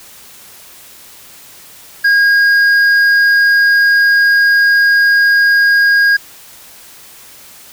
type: tone with hard clipping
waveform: triangle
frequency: 1631 Hz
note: G#6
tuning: 32 cents flat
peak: -8 dBFS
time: 2.04-6.17 s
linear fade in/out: 10 ms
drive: 8 dB
effects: white hiss -38 dBFS RMS until 7.72 s

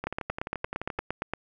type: two click trains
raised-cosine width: 0.5 ms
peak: -18 / -14 dBFS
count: 12 / 12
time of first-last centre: 0.04-0.988 / 0.07-1.336 s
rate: 11.6 / 8.69 Hz
effects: none

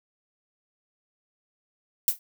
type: noise with exponential decay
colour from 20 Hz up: violet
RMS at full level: -17 dBFS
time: 2.08-2.19 s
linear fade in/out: 1 ms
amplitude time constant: 22 ms
effects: none

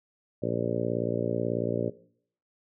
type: harmonic tone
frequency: 58.27 Hz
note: A#1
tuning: in tune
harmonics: 2 / 3 / 4 / 5 / 6 / 7 / 8 / 9 / 10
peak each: -35 / -35 / -35 / -35 / -35 / -35 / -35 / -35 / -35 dBFS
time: 0.42-1.9 s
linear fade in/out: 10 ms
effects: noise-tail reverb RT60 0.6 s tail -19 dB re dry

